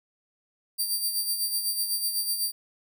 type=tone with tremolo; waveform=10% pulse; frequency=4699 Hz; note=D8; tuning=in tune; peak=-17 dBFS; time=0.78-2.52 s; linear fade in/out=20 ms; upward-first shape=sine; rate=8 Hz; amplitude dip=55%; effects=none